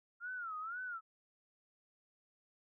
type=tone with vibrato; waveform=sine; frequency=1371 Hz; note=F6; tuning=32 cents flat; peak=-40 dBFS; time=0.2-1.01 s; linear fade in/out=50 ms; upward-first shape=sine; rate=2 Hz; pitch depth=170 cents each way; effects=none